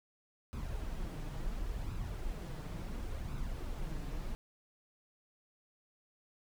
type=noise with flanger; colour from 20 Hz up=brown; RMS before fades=-39 dBFS; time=0.53-4.35 s; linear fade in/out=0 ms; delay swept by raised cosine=0.78 to 6.68 ms; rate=0.71 Hz; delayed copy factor=+0.5; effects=none